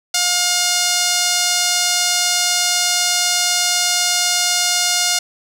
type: tone with band-pass filter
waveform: sawtooth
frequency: 712 Hz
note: F5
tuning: 33 cents sharp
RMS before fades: -17 dBFS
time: 0.14-5.19 s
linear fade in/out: 5 ms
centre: 6000 Hz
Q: 1.4
effects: none